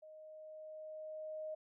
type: tone with level ramp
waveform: sine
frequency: 622.3 Hz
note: D#5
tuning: in tune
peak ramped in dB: -53 to -40 dBFS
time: 0.02-1.55 s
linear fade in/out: 10 ms
effects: none